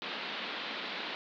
white band-pass noise, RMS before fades -39 dBFS, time 0.02-1.15 s, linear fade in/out 0 ms, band 180 to 4100 Hz, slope 48 dB/octave, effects none

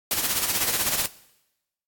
white noise with tremolo, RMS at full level -22 dBFS, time 0.11-1.06 s, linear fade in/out 2 ms, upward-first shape sine, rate 16 Hz, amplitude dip 55%, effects noise-tail reverb RT60 0.9 s tail -19 dB re dry + AAC 64 kbps

